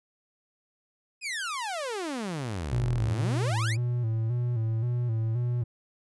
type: exponential two-way sweep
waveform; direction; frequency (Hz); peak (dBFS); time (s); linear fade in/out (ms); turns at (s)
sawtooth; down then up; 2592 to 37 to 2592; -27; 1.21-3.77; 50; 2.95
type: tone with vibrato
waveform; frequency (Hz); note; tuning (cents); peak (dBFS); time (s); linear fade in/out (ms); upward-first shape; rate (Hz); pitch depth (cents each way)
triangle; 116.7; A#2; +2; -23; 2.72-5.64; 10; square; 1.9; 71
effects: resampled to 24000 Hz